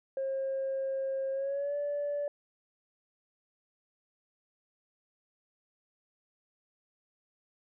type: tone with pitch glide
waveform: sine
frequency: 537 to 578.9 Hz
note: C5 to D5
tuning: +45 to -25 cents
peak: -29 dBFS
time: 0.17-2.28 s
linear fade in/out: 2 ms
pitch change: +130 cents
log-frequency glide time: 1.32-1.76 s
effects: tanh soft clip ceiling -27 dBFS